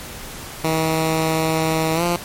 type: tone with pitch glide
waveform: 10% pulse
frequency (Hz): 159.9 to 173.37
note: D#3 to F3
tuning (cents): +48 to -12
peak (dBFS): -9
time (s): 0.64-2.16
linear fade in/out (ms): 2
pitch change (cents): +140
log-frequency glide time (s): 1.94-2.03
effects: pink hiss -34 dBFS RMS until 2.24 s + MP3 64 kbps